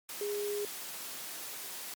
sine tone in noise, 411.9 Hz, G#4, 14 cents flat, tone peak -32 dBFS, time 0.21-0.65 s, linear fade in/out 2 ms, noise white, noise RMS -42 dBFS, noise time 0.09-1.94 s, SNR +7 dB, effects high-pass 200 Hz 12 dB/octave + MP3 96 kbps

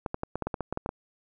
clicks, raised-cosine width 1 ms, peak -16 dBFS, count 12, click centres 0.062 / 0.144 / 0.234 / 0.356 / 0.423 / 0.47 / 0.542 / 0.607 / 0.726 / 0.774 / 0.861 / 0.891 s, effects none

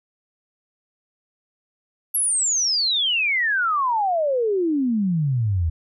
sine exponential sweep, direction down, 11550 to 77.6 Hz, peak -18 dBFS, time 2.14-5.7 s, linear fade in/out 10 ms, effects none

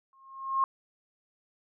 sine tone with exponential growth, 1074 Hz, C6, 45 cents sharp, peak -20 dBFS, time 0.13-0.64 s, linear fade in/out 1 ms, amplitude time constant 110 ms, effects none

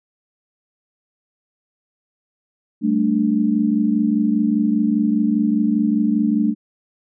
sine chord, G suspended second, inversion none, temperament equal with one note detuned, 196 / 221 / 293.7 Hz, G3 / A3 / D4, 0 / +8 / 0 cents, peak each -22 / -17 / -20 dBFS, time 2.81-6.55 s, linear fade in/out 50 ms, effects none

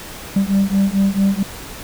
sine beating tone pair, 193.9 / 198.4 Hz, G3 / G3, -19 / +21 cents, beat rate 4.5 Hz, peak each -14 / -14 dBFS, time 0.36-1.43 s, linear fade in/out 5 ms, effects tanh soft clip ceiling -10 dBFS + pink hiss -33 dBFS RMS until 1.83 s

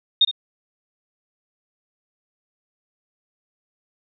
sine tone with echo, 3688 Hz, A#7, 19 cents flat, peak -11 dBFS, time 0.21-0.25 s, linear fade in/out 5 ms, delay 63 ms, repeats 1, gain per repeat -12 dB, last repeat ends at 0.313 s, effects none

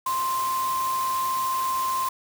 sine tone in noise, 1046.5 Hz, C6, in tune, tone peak -23 dBFS, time 0.06-2.09 s, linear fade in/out 5 ms, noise white, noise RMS -35 dBFS, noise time 0.06-2.09 s, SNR +9 dB, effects none

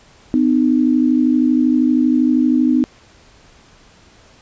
sine tone pair together, 252.7 / 305.4 Hz, B3 / D#4, +40 / -32 cents, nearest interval minor third, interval 328 cents, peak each -13 / -15 dBFS, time 0.34-2.84 s, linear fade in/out 0 ms, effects pink hiss -48 dBFS RMS until 4.41 s + resampled to 16000 Hz

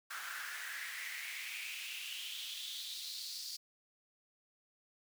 pink noise with high-pass filter sweep, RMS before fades -44 dBFS, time 0.1-3.57 s, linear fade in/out 10 ms, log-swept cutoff 1400 to 4800 Hz, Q 4.8, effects none

